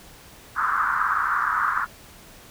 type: band-pass noise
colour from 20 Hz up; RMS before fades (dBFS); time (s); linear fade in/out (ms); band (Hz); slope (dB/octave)
pink; -23; 0.55-1.87; 50; 1100 to 1500; 48
effects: pink hiss -47 dBFS RMS until 2.5 s